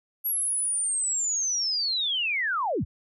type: linear sweep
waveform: sine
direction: down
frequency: 11610 to 30.87 Hz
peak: -24 dBFS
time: 0.24-2.85 s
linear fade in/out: 20 ms
effects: none